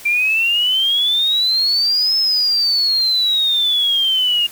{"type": "exponential two-way sweep", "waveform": "sine", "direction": "up then down", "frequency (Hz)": [2353, 5240, 2825], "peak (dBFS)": -13, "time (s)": [0.05, 4.47], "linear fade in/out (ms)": 10, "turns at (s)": 2.17, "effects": ["white hiss -38 dBFS RMS until 4.51 s"]}